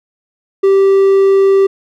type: tone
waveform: triangle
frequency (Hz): 390.2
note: G4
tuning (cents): -8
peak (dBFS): -4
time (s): 0.63-1.67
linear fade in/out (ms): 10
effects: none